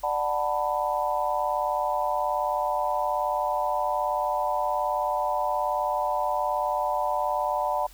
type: chord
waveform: sine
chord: B minor seventh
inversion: first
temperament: just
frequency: 592.7 / 740.8 / 889 / 987.8 Hz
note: D5 / F#5 / A5 / B5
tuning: +16 / +2 / +18 / 0 cents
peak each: -29 dBFS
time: 0.03-7.87 s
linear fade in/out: 10 ms
effects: added 45 Hz sine -49 dBFS peak until 7.93 s + white hiss -53 dBFS RMS until 7.93 s